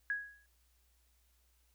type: tone with exponential decay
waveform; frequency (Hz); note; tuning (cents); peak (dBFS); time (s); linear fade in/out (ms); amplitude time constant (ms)
sine; 1661.2; G#6; 0; -30; 0.1-0.46; 1; 78
effects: added 60 Hz sine -70 dBFS peak until 1.74 s + white hiss -75 dBFS RMS until 1.74 s